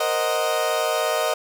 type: chord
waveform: 30% pulse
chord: C half-diminished seventh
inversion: third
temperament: equal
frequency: 466.2 / 523.3 / 622.3 / 740 Hz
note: Bb4 / C5 / Eb5 / Gb5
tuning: 0 / 0 / 0 / 0 cents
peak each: -25 / -26 / -20 / -26 dBFS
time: 0-1.34 s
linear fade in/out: 5 ms
effects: none